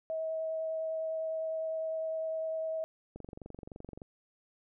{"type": "tone with vibrato", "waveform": "sine", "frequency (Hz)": 641, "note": "E5", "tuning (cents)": -49, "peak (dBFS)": -32, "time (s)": [0.1, 2.84], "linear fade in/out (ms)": 0, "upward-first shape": "triangle", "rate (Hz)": 9.9, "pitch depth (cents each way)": 10}
{"type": "click train", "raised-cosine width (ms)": 2, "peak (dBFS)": -31, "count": 21, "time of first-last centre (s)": [3.16, 4.018], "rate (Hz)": 23.3}
{"effects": []}